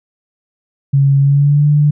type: tone with pitch glide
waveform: sine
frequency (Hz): 138.59 to 147.68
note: C#3 to D3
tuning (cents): 0 to +10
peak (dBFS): -7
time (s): 0.93-1.91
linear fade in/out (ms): 10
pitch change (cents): +110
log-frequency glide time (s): 1.2-1.67
effects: none